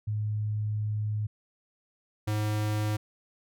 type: tone pair in turn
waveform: sine / square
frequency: 106.2 / 106.2 Hz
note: G#2 / G#2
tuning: +39 / +39 cents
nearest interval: unison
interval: 0 cents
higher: neither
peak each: -27 dBFS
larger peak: neither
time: 0.07-1.27 / 2.27-2.97 s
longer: first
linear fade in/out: 10 ms
effects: none